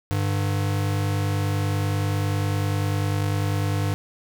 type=tone pair together; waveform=square; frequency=100.08 / 150.2 Hz; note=G2 / D3; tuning=+36 / +39 cents; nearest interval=perfect fifth; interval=703 cents; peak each=-23 / -29 dBFS; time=0.11-3.94 s; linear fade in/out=0 ms; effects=none